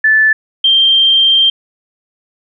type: tone pair in turn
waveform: sine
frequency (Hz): 1748 / 3164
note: A6 / G7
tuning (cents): -12 / +15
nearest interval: minor seventh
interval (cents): 1027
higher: second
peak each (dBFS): -6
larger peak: neither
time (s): 0.04-0.33 / 0.64-1.5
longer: second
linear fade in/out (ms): 5
effects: none